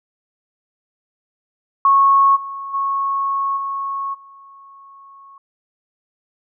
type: tone with level steps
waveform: sine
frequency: 1100 Hz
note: C#6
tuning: 14 cents flat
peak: -9 / -26 / -17 / -21 / -40 dBFS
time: 1.85-5.38 s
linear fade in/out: 2 ms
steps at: 2.35 / 2.73 / 3.56 / 4.13 s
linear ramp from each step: 20 ms
effects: none